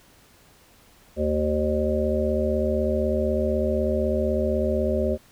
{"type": "harmonic tone", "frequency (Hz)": 76, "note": "D#2", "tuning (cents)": -40, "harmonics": [1, 3, 5, 7, 8], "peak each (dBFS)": [-27, -27, -27, -27, -27], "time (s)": [1.16, 5.18], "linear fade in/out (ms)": 50, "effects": ["pink hiss -55 dBFS RMS until 5.31 s"]}